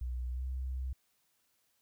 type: tone with pitch glide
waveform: sine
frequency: 61.74 to 64.66 Hz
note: B1 to C2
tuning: 0 to -20 cents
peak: -33 dBFS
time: 0.01-0.93 s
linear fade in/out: 5 ms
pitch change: +80 cents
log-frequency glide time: 0.31-0.43 s
effects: tanh soft clip ceiling -30 dBFS + white hiss -75 dBFS RMS until 1.81 s